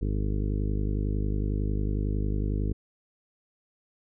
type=harmonic tone; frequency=51 Hz; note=G#1; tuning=31 cents flat; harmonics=1 / 2 / 3 / 4 / 5 / 6 / 7 / 8 / 9; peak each=-27 / -31 / -37 / -36 / -40 / -38 / -45 / -41 / -45 dBFS; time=0.01-2.73 s; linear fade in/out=10 ms; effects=none